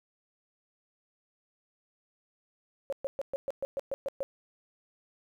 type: tone bursts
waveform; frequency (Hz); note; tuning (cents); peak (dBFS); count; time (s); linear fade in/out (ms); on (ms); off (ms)
sine; 549; C#5; -17; -29; 10; 2.9-4.23; 0; 25; 120
effects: 11-bit